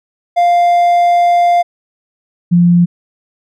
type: tone pair in turn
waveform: triangle / sine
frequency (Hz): 698.5 / 174.12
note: F5 / F3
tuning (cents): 0 / -5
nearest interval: 2 octaves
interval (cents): 2405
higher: first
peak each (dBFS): -5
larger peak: neither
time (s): 0.36-1.63 / 2.51-2.86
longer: first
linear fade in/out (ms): 20
effects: none